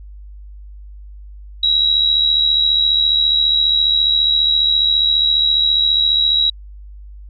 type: tone with amplitude modulation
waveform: sine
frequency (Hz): 3867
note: B7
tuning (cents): -37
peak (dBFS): -9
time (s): 1.63-6.5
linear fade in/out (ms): 5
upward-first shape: sine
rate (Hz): 74.7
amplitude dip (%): 55
effects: added 50 Hz sine -33 dBFS peak until 7.29 s